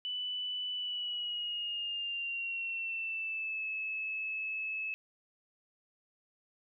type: tone with pitch glide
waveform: sine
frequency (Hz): 2983 to 2597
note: F#7 to E7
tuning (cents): +13 to -26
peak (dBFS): -34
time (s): 0.05-4.94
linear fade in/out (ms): 0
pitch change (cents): -239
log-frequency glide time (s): 0.73-3.66
effects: none